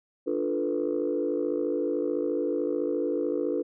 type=chord; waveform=sine; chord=B half-diminished seventh; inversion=first; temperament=equal; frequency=293.7 / 349.2 / 440 / 493.9 Hz; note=D4 / F4 / A4 / B4; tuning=0 / 0 / 0 / 0 cents; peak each=-30 dBFS; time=0.26-3.63 s; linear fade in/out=20 ms; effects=tanh soft clip ceiling -17 dBFS